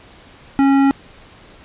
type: tone with hard clipping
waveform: sine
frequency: 274.6 Hz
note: C#4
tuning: 16 cents flat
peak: -12 dBFS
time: 0.59-0.91 s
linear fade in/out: 0 ms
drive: 13 dB
effects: pink hiss -44 dBFS RMS until 1.64 s + resampled to 8000 Hz